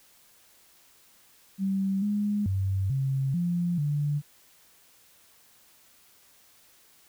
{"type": "tone with pitch steps", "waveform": "sine", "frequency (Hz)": [193.7, 206.5, 96.3, 134.9, 174.2, 146.3], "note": ["G3", "G#3", "G2", "C#3", "F3", "D3"], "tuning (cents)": [-20, -10, -30, -47, -4, -6], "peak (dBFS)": -24, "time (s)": [1.58, 4.22], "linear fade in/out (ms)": 50, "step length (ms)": 440, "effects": ["white hiss -59 dBFS RMS until 7.08 s"]}